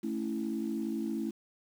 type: chord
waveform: sine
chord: A major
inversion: none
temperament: equal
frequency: 220 / 277.2 / 329.6 Hz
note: A3 / C#4 / E4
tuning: 0 / 0 / 0 cents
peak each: -34 / -37 / -35 dBFS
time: 0.03-1.31 s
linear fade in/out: 10 ms
effects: tanh soft clip ceiling -23 dBFS + 9-bit